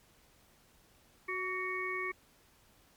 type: harmonic tone with a mistuned harmonic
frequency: 370 Hz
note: F#4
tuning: in tune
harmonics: 1 / 3 / 5 / 6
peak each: -40 / -40 / -41 / -37 dBFS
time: 1.28-2.12 s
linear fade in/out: 10 ms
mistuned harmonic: 3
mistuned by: +33 cents
effects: pink hiss -65 dBFS RMS until 2.96 s + MP3 96 kbps